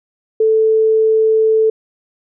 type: tone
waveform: sine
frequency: 440 Hz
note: A4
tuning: in tune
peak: -9 dBFS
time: 0.4-1.7 s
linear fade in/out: 5 ms
effects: none